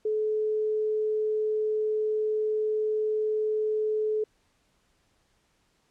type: tone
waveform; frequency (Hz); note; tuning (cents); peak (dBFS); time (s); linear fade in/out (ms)
sine; 430.1; A4; -39; -24; 0.05-4.24; 5
effects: pink hiss -69 dBFS RMS until 5.9 s + low-pass 9000 Hz 12 dB/octave